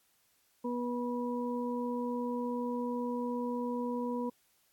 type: harmonic tone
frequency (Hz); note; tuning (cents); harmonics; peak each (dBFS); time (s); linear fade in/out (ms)
243.4; B3; -25; 1 / 2 / 4; -34 / -37 / -40; 0.64-4.3; 10
effects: white hiss -71 dBFS RMS until 4.72 s + AAC 64 kbps